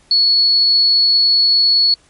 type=tone; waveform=sine; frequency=4390 Hz; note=C#8; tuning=18 cents flat; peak=-9 dBFS; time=0.11-1.94 s; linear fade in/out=2 ms; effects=pink hiss -52 dBFS RMS until 2.09 s + MP3 48 kbps